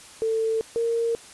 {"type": "tone pair in turn", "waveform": "sine", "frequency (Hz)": [446, 462.7], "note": ["A4", "A#4"], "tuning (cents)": [23, -13], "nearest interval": "minor second", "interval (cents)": 64, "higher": "second", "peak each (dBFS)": -21, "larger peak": "neither", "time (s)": [[0.22, 0.61], [0.76, 1.15]], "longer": "neither", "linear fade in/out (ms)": 0, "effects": ["white hiss -46 dBFS RMS until 1.33 s", "resampled to 24000 Hz"]}